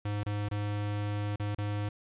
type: tone with dropouts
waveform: square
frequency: 103.4 Hz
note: G#2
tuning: 7 cents flat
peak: -31 dBFS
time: 0.05-1.89 s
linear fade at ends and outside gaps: 5 ms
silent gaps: 0.234-0.262 / 0.487-0.512 / 1.36-1.397 / 1.549-1.583 s
effects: resampled to 8000 Hz + 10-bit